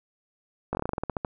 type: slowing click train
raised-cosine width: 1 ms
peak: -14 dBFS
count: 13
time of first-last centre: 0.73-1.248 s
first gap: 19 ms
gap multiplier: 1.14
effects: none